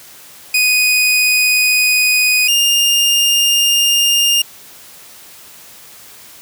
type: tone pair in turn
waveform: sawtooth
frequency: 2489 / 2815 Hz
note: D#7 / F7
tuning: 0 / +13 cents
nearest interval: major second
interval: 213 cents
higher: second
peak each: -7 dBFS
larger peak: neither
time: 0.54-2.48 / 2.48-4.42 s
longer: neither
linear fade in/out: 5 ms
effects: white hiss -39 dBFS RMS until 6.41 s + high-pass 60 Hz 12 dB/octave